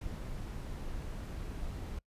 brown noise, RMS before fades -40 dBFS, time 0.01-1.99 s, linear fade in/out 5 ms, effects noise-tail reverb RT60 0.1 s tail -25 dB re dry + resampled to 32000 Hz

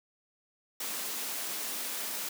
white high-pass noise, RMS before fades -36 dBFS, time 0.8-2.29 s, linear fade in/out 5 ms, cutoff 180 Hz, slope 96 dB/octave, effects none

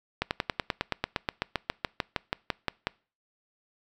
slowing click train, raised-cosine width 0.3 ms, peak -10 dBFS, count 21, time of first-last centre 0.22-2.87 s, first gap 89 ms, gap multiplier 1.04, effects noise-tail reverb RT60 0.4 s tail -25 dB re dry

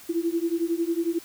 sine beating tone pair, 330.7 / 341.7 Hz, E4 / F4, +6 / -38 cents, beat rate 11 Hz, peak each -26 dBFS, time 0.09-1.19 s, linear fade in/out 10 ms, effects white hiss -47 dBFS RMS until 1.24 s

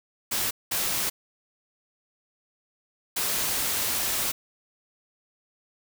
white noise bursts at uneven times, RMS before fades -27 dBFS, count 3, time 0.31-0.51 / 0.71-1.1 / 3.16-4.32 s, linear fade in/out 10 ms, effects none

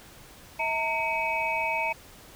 sine tone cluster, 649 / 912 / 2263 / 2552 Hz, E5 / A#5 / C#7 / D#7, -27 / -38 / +35 / +43 cents, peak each -33 / -29 / -31 / -31 dBFS, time 0.59-1.93 s, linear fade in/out 10 ms, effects pink hiss -50 dBFS RMS until 2.35 s

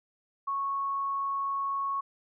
sine tone, 1104 Hz, C#6, 7 cents flat, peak -28 dBFS, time 0.47-2.01 s, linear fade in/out 10 ms, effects none

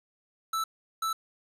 square tone bursts at uneven times, 1318.5 Hz, E6, in tune, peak -28 dBFS, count 2, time 0.53-0.64 / 1.02-1.13 s, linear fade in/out 5 ms, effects resampled to 32000 Hz + 9-bit

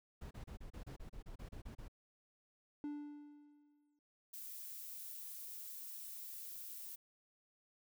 brown noise bursts, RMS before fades -49 dBFS, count 13, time 0.21-1.882 s, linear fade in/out 10 ms, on 100 ms, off 31 ms
triangle tone with exponential decay, 293.3 Hz, D4, 2 cents flat, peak -37 dBFS, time 2.84-3.99 s, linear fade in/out 1 ms, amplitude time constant 250 ms
violet noise, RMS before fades -49 dBFS, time 4.33-6.96 s, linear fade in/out 10 ms
effects none

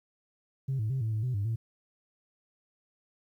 sine tone with pitch steps, 134.1 / 108.5 / 132.8 / 110.7 / 108.2 / 126.5 / 100.8 / 113.4 Hz, C3 / A2 / C3 / A2 / A2 / B2 / G2 / A#2, +43 / -24 / +26 / +11 / -29 / +42 / +49 / -47 cents, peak -26 dBFS, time 0.68-1.56 s, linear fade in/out 10 ms, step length 110 ms, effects tanh soft clip ceiling -25 dBFS + 11-bit

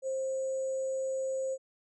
sine tone with sample-and-hold, 529 Hz, C5, 19 cents sharp, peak -30 dBFS, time 0.02-1.58 s, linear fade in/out 50 ms, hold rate 7350 Hz, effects resampled to 22050 Hz

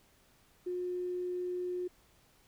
triangle tone with tanh clipping, 359.5 Hz, F#4, 50 cents flat, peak -33 dBFS, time 0.66-1.88 s, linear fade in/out 10 ms, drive 3 dB, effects pink hiss -66 dBFS RMS until 2.47 s

